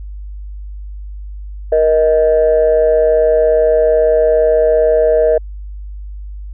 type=tone pair together; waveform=sine; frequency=471.2 / 629 Hz; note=A#4 / D#5; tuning=+19 / +19 cents; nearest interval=perfect fourth; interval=500 cents; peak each=-10 dBFS; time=1.72-5.38 s; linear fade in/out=5 ms; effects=tanh soft clip ceiling -3 dBFS + added 50 Hz sine -25 dBFS peak until 6.53 s